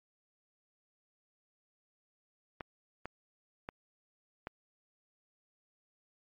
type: clicks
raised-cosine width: 0.5 ms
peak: -24 dBFS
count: 4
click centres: 2.608 / 3.056 / 3.689 / 4.471 s
effects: MP3 48 kbps